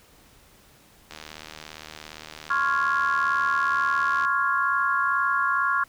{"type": "click train", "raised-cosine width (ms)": 0.2, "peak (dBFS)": -21, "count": 244, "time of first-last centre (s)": [1.11, 4.25], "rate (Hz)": 77.4}
{"type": "chord", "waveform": "sine", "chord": "Db major seventh", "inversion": "third", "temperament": "equal", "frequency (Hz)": [1046.5, 1108.7, 1396.9, 1661.2], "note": ["C6", "Db6", "F6", "Ab6"], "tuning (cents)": [0, 0, 0, 0], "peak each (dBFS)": [-30, -25, -24, -28], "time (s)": [2.5, 5.84], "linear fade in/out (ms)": 5}
{"effects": ["pink hiss -55 dBFS RMS until 5.88 s"]}